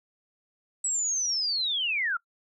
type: linear sweep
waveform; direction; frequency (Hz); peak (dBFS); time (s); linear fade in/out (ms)
sine; down; 7902 to 1318.5; -25; 0.84-2.17; 5
effects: noise-tail reverb RT60 0.1 s tail -23 dB re dry